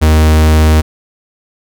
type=tone; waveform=45% pulse; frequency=78 Hz; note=D#2; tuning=5 cents sharp; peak=-5 dBFS; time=0.01-0.82 s; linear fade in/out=20 ms; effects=none